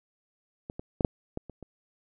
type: clicks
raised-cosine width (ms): 2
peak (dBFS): -24 / -23 / -14 / -7 / -19 / -28 / -29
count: 7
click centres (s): 0.699 / 0.795 / 1.008 / 1.048 / 1.374 / 1.497 / 1.627
effects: none